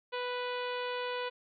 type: harmonic tone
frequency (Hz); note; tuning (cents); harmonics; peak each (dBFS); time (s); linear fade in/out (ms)
493.9; B4; 0; 1 / 2 / 3 / 4 / 5 / 6 / 7 / 8 / 9; -36 / -39 / -43 / -47 / -45 / -46 / -48 / -52 / -55; 0.12-1.3; 20
effects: none